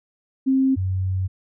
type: tone pair in turn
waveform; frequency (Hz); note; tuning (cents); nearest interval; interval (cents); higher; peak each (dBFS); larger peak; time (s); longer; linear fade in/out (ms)
sine; 265.5 / 93.87; C4 / F#2; +25 / +25; octave + tritone; 1800; first; -15 / -20; first; 0.46-0.76 / 0.76-1.28; second; 20
effects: none